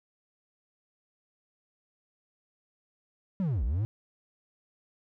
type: linear two-way sweep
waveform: triangle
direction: down then up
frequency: 201.8 to 50.8 to 116.9 Hz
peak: -24 dBFS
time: 3.4-3.85 s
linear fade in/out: 0 ms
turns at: 3.64 s
effects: none